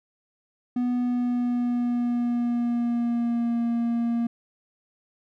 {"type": "tone with pitch glide", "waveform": "triangle", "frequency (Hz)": [245.9, 234.3], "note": ["B3", "A#3"], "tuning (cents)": [-7, 9], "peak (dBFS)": -20, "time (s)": [0.76, 4.27], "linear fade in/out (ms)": 5, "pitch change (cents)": -84, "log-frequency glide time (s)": [0.96, 3.62], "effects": []}